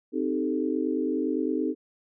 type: chord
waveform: sine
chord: A half-diminished seventh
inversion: first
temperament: equal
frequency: 261.6 / 311.1 / 392 / 440 Hz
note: C4 / Eb4 / G4 / A4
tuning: 0 / 0 / 0 / 0 cents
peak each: -29 / -28 / -32 / -32 dBFS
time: 0.12-1.75 s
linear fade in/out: 50 ms
effects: none